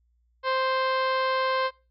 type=harmonic tone; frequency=523.3 Hz; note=C5; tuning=in tune; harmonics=1 / 2 / 3 / 4 / 5 / 6 / 7 / 8 / 9 / 10; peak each=-27 / -26 / -32 / -36 / -41 / -39 / -44 / -39 / -49 / -49 dBFS; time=0.43-1.71 s; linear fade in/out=50 ms; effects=noise-tail reverb RT60 0.3 s tail -22 dB re dry + added 59 Hz sine -64 dBFS peak until 1.9 s